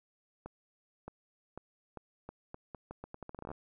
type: accelerating click train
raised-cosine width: 1 ms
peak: -29 dBFS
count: 20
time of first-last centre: 0.46-3.515 s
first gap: 620 ms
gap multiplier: 0.8
effects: none

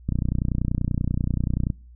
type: click train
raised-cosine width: 5 ms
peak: -11 dBFS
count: 50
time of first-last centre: 0.09-1.702 s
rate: 30.4 Hz
effects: noise-tail reverb RT60 0.4 s tail -24 dB re dry + added 60 Hz sine -44 dBFS peak until 1.95 s

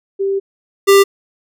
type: tone pair in turn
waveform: sine / square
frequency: 392 / 395.6 Hz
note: G4 / G4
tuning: 0 / +16 cents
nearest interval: unison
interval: 16 cents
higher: second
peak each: -14 / -6 dBFS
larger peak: second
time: 0.19-0.4 / 0.87-1.04 s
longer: first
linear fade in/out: 20 ms
effects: none

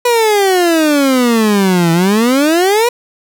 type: exponential two-way sweep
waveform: 30% pulse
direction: down then up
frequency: 493 to 163.5 to 493 Hz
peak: -6 dBFS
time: 0.05-2.89 s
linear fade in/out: 5 ms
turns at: 1.92 s
effects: none

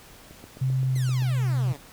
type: click train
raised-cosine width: 2 ms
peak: -30 dBFS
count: 8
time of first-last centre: 0.31-1.223 s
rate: 7.67 Hz
type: tone with pitch glide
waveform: sine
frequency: 130.9 to 127.76 Hz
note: C3 to C3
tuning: +1 to -41 cents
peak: -21 dBFS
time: 0.61-1.73 s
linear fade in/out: 10 ms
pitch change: -42 cents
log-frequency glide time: 0.86-1.06 s
type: exponential sweep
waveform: 10% pulse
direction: down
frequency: 2167 to 134.4 Hz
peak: -30 dBFS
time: 0.95-1.77 s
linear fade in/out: 10 ms
effects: pink hiss -49 dBFS RMS until 1.92 s

